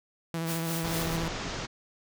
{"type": "tone with vibrato", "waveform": "sawtooth", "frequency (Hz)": 164.81, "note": "E3", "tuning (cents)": 0, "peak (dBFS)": -26, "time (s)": [0.34, 1.28], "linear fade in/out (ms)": 0, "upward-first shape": "square", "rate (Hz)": 14, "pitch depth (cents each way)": 20}
{"type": "noise with tremolo", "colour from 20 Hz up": "white", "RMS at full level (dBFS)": -35, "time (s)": [0.45, 1.18], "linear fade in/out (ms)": 50, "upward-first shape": "sine", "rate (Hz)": 4.3, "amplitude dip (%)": 65}
{"type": "low-pass noise", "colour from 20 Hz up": "pink", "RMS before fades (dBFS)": -35, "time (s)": [0.83, 1.67], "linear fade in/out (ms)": 20, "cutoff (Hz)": 6800, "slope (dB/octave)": 48}
{"effects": []}